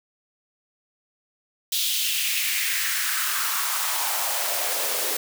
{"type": "noise with high-pass filter sweep", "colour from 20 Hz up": "white", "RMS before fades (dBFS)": -25, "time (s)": [1.72, 5.17], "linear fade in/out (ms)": 5, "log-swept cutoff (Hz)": [3600, 430], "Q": 2.9, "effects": []}